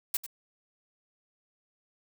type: noise with echo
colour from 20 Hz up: blue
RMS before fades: -28 dBFS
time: 0.14-0.17 s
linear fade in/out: 5 ms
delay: 95 ms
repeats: 1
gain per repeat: -12 dB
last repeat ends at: 0.265 s
effects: none